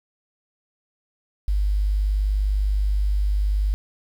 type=tone with quantisation; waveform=sine; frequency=50.3 Hz; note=G1; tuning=45 cents sharp; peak=-18 dBFS; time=1.48-3.74 s; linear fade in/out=0 ms; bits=8; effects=none